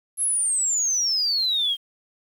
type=exponential sweep; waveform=sine; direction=down; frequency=11175 to 3165 Hz; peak=-19 dBFS; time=0.17-1.77 s; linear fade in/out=50 ms; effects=tanh soft clip ceiling -15 dBFS + 8-bit